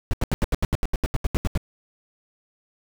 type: noise bursts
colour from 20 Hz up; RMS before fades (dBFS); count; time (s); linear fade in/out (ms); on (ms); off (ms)
brown; -20; 15; 0.11-1.576; 0; 24; 79
effects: none